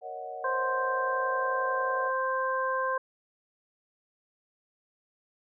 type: chord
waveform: sine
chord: D# minor seventh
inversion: second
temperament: equal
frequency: 466.2 / 554.4 / 622.3 / 740 Hz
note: A#4 / C#5 / D#5 / F#5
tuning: 0 / 0 / 0 / 0 cents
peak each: -44 / -43 / -43 / -38 dBFS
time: 0.01-2.12 s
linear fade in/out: 50 ms
type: harmonic tone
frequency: 523.3 Hz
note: C5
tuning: in tune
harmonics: 1 / 2 / 3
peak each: -31 / -29 / -33 dBFS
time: 0.44-2.98 s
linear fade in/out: 5 ms
effects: none